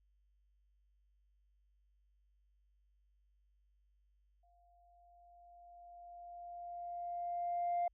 sine tone with exponential growth, 698.5 Hz, F5, in tune, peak -30 dBFS, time 4.43-7.88 s, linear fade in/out 5 ms, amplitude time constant 750 ms, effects tanh soft clip ceiling -29 dBFS + added 50 Hz sine -70 dBFS peak until 7.93 s

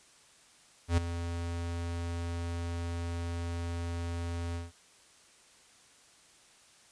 square tone with ADSR envelope, 85.3 Hz, F2, 40 cents flat, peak -22 dBFS, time 0.88-4.72 s, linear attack 96 ms, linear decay 8 ms, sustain -12 dB, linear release 170 ms, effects white hiss -60 dBFS RMS until 6.91 s + resampled to 22050 Hz

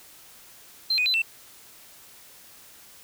sine tone with pitch steps, 4131 / 2489 / 4029 / 2679 Hz, C8 / D#7 / B7 / E7, -23 / 0 / +34 / +27 cents, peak -19 dBFS, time 0.9-1.22 s, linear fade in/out 5 ms, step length 80 ms, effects tanh soft clip ceiling -17 dBFS + white hiss -50 dBFS RMS until 3.03 s

